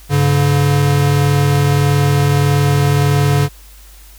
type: tone pair together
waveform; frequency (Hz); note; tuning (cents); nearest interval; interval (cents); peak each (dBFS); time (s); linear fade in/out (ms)
square; 100.98 / 142.6; G#2 / C#3; -48 / +49; tritone; 597; -17 / -12; 0.09-3.49; 50
effects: added 50 Hz sine -38 dBFS peak until 4.18 s + white hiss -44 dBFS RMS until 4.18 s